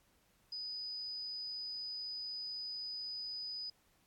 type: tone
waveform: sine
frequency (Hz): 4978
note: D#8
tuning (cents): 0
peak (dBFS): -40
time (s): 0.52-3.7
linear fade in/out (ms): 5
effects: pink hiss -72 dBFS RMS until 4.06 s + AAC 64 kbps